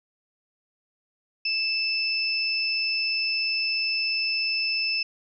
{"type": "tone pair together", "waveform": "sine", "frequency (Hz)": [2637, 5257], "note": ["E7", "E8"], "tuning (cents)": [0, -6], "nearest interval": "octave", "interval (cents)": 1194, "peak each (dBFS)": -26, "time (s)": [1.45, 5.03], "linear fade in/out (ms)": 5, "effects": []}